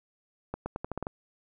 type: accelerating click train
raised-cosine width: 1 ms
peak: -19 dBFS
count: 8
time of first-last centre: 0.54-1.069 s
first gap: 120 ms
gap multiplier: 0.84
effects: none